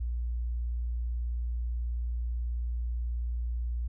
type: tone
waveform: sine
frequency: 59.2 Hz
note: A#1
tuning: 27 cents sharp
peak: -29 dBFS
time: 0-3.88 s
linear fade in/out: 10 ms
effects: none